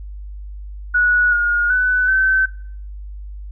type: tone with pitch steps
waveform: sine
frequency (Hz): 1465 / 1430 / 1498 / 1536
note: F#6 / F6 / F#6 / G6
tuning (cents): -18 / +41 / +21 / -36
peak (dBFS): -12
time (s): 0.94-2.46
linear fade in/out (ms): 10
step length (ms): 380
effects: noise-tail reverb RT60 0.5 s tail -18 dB re dry + added 50 Hz sine -29 dBFS peak until 3.51 s